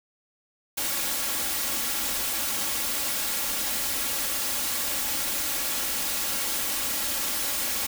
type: noise with comb filter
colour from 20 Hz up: white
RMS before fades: -28 dBFS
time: 0.77-7.87 s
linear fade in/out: 10 ms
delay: 3.6 ms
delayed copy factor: +0.6
effects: none